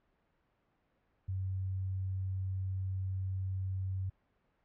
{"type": "tone", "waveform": "sine", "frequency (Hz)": 94.7, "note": "F#2", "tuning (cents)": 41, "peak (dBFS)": -33, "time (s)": [1.28, 4.1], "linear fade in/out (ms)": 10, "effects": ["pink hiss -75 dBFS RMS until 4.64 s", "low-pass 2000 Hz 12 dB/octave"]}